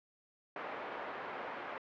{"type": "band-pass noise", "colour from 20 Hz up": "pink", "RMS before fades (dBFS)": -43, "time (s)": [0.56, 1.78], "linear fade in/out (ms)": 2, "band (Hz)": [520, 1800], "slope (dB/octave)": 12, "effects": ["low-pass 3000 Hz 12 dB/octave"]}